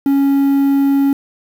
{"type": "tone with quantisation", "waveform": "triangle", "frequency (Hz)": 277.2, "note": "C#4", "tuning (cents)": 0, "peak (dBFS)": -8, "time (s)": [0.06, 1.13], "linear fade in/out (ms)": 2, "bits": 6, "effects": []}